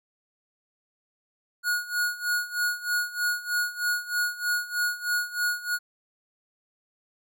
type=tone with tremolo; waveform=square; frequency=1448 Hz; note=F#6; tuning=38 cents flat; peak=-23 dBFS; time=1.63-5.79 s; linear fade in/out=50 ms; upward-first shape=sine; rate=3.2 Hz; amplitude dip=85%; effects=none